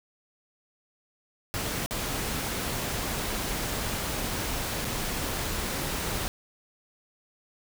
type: noise with dropouts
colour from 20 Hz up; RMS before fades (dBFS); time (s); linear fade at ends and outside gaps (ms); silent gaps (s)
pink; -31; 1.54-6.28; 0; 1.861-1.909 / 4.846-4.851
effects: none